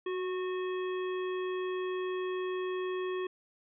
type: harmonic tone with a mistuned harmonic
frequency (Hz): 365.3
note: F#4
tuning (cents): -22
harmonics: 1 / 3 / 5 / 7 / 9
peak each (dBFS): -32 / -42 / -46 / -49 / -51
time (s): 0.06-3.27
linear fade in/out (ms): 5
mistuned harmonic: 1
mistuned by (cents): +20
effects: none